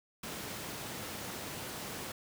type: high-pass noise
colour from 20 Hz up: pink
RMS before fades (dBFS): -42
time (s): 0.23-2.12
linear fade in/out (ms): 5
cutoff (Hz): 110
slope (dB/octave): 12
effects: none